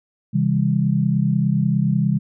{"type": "tone cluster", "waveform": "sine", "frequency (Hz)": [134.1, 164.1, 200.9], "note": ["C3", "E3", "G3"], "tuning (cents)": [43, -8, 43], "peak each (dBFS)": -20, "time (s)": [0.33, 2.19], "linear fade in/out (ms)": 20, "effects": []}